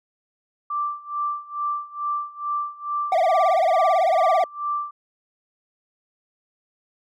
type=tone with tremolo; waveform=sine; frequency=1174.7 Hz; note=D6; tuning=in tune; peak=-21 dBFS; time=0.7-4.91 s; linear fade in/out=5 ms; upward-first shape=sine; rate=2.3 Hz; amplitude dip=90%
type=tone with vibrato; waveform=triangle; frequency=698.5 Hz; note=F5; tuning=in tune; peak=-14 dBFS; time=3.12-4.44 s; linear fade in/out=2 ms; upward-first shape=triangle; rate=18 Hz; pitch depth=210 cents each way
effects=none